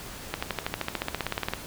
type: accelerating click train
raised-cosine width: 0.3 ms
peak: -11 dBFS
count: 19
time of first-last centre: 0.34-1.536 s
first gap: 85 ms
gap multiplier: 0.97
effects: pink hiss -41 dBFS RMS until 1.66 s